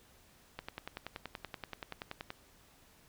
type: click train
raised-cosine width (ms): 0.3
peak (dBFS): -24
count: 19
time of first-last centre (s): 0.59-2.304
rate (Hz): 10.5
effects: pink hiss -63 dBFS RMS until 3.08 s